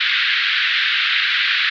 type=band-pass noise; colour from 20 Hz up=pink; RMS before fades=-18 dBFS; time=0-1.7 s; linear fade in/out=10 ms; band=1500 to 4000 Hz; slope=48 dB/octave; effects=none

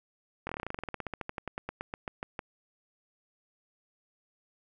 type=slowing click train; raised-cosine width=0.5 ms; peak=-20 dBFS; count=28; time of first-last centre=0.47-2.392 s; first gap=22 ms; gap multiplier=1.08; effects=none

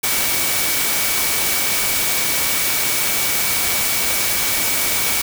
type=tone in noise; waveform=sine; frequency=2271 Hz; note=C#7; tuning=41 cents sharp; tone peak=-27 dBFS; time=0.03-5.22 s; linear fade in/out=10 ms; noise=white; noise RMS=-19 dBFS; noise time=0.03-5.22 s; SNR=-11 dB; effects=none

